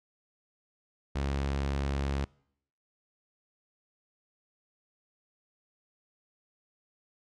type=tone; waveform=sawtooth; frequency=69.3 Hz; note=C#2; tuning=in tune; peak=-25 dBFS; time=1.15-2.25 s; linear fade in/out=10 ms; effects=noise-tail reverb RT60 0.7 s tail -25 dB re dry + low-pass 6000 Hz 12 dB/octave